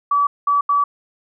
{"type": "tone bursts at uneven times", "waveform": "sine", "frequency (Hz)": 1147, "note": "D6", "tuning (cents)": -41, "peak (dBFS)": -13, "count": 3, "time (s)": [[0.11, 0.27], [0.47, 0.61], [0.69, 0.84]], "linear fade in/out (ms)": 5, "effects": []}